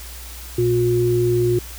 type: tone pair together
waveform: sine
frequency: 119.37 / 357.7 Hz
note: A#2 / F4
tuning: +42 / +41 cents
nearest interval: octave + perfect fifth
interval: 1899 cents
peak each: -20 / -16 dBFS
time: 0.58-1.59 s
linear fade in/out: 5 ms
effects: added 60 Hz sine -35 dBFS peak until 1.78 s + white hiss -38 dBFS RMS until 1.78 s